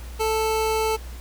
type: tone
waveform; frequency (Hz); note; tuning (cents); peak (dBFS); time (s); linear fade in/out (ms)
25% pulse; 440; A4; 0; -17; 0.19-0.97; 20
effects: added 60 Hz sine -34 dBFS peak until 1.2 s + pink hiss -45 dBFS RMS until 1.2 s